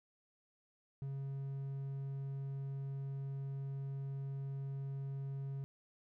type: tone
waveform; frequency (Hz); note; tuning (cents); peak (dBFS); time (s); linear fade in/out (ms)
triangle; 137.1; C#3; -19; -37; 1.02-5.64; 0
effects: none